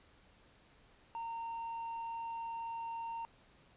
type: tone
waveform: triangle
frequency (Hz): 919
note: A#5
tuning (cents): -25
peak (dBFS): -37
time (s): 1.15-3.25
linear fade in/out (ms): 0
effects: pink hiss -65 dBFS RMS until 3.76 s + resampled to 8000 Hz